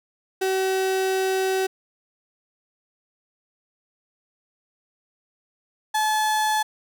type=tone pair in turn; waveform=35% pulse; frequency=380 / 860.5 Hz; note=F#4 / A5; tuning=+46 / -39 cents; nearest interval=octave + major second; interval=1415 cents; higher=second; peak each=-19 / -18 dBFS; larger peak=second; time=0.41-1.67 / 5.94-6.63 s; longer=first; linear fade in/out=10 ms; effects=none